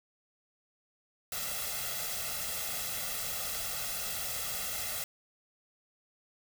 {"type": "noise with comb filter", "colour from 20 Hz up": "white", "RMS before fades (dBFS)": -36, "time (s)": [1.32, 5.04], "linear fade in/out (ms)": 2, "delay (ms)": 1.5, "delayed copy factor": 0.8, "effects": []}